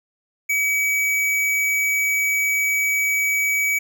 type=tone with hard clipping; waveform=sine; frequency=2277 Hz; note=C#7; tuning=46 cents sharp; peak=-19 dBFS; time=0.49-3.79 s; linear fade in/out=10 ms; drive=17 dB; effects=none